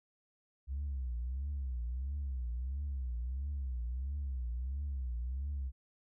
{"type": "tone with vibrato", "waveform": "sine", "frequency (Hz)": 65, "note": "C2", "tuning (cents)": -11, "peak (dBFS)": -33, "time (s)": [0.67, 5.72], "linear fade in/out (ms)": 50, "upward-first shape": "triangle", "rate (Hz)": 1.5, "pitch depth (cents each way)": 200, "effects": ["tanh soft clip ceiling -32 dBFS"]}